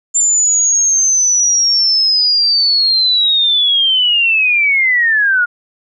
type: linear sweep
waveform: sine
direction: down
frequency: 7250 to 1408 Hz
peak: -9 dBFS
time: 0.14-5.46 s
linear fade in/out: 20 ms
effects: none